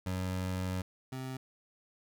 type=tone pair in turn; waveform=25% pulse; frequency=92.5 / 130.62 Hz; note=F#2 / C3; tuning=0 / -3 cents; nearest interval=tritone; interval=597 cents; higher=second; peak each=-29 / -34 dBFS; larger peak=first; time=0.06-0.82 / 1.12-1.37 s; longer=first; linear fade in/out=5 ms; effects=none